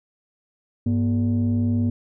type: tone pair together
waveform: sine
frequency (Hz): 100.7 / 239.5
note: G2 / A#3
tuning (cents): +47 / +47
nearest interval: octave + minor third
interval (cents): 1500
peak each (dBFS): -19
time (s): 0.86-1.9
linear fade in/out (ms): 5
effects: tanh soft clip ceiling -15 dBFS